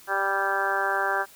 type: harmonic tone with a mistuned harmonic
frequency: 196 Hz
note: G3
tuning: in tune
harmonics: 2 / 3 / 4 / 5 / 6 / 7 / 8 / 9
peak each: -33 / -33 / -29 / -32 / -32 / -32 / -27 / -36 dBFS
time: 0.07-1.26 s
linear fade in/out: 50 ms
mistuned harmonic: 9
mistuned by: -40 cents
effects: white hiss -51 dBFS RMS until 1.35 s